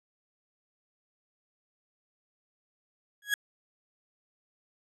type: tone with exponential growth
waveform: 35% pulse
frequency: 1661.2 Hz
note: G#6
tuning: in tune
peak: -20 dBFS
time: 3.22-3.34 s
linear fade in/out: 2 ms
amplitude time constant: 25 ms
effects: resampled to 32000 Hz